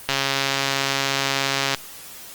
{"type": "click train", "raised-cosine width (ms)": 0.2, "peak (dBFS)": -3, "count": 228, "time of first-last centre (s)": [0.09, 1.747], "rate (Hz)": 137, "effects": ["white hiss -40 dBFS RMS until 2.34 s", "Opus 24 kbps"]}